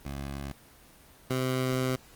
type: tone pair in turn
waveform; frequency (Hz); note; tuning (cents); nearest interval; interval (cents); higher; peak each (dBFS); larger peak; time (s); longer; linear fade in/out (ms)
15% pulse; 69.3 / 129.24; C#2 / C3; 0 / -21; major seventh; 1079; second; -28 / -20; second; 0.05-0.52 / 1.3-1.96; second; 5
effects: pink hiss -55 dBFS RMS until 2.15 s + Opus 24 kbps